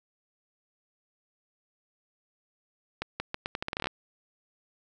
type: accelerating click train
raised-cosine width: 0.3 ms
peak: -15 dBFS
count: 14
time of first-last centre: 3.02-3.871 s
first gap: 180 ms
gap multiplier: 0.8
effects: none